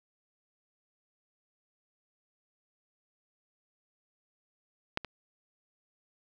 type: clicks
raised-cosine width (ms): 0.3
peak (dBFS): -13 / -23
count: 2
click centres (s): 4.974 / 5.047
effects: none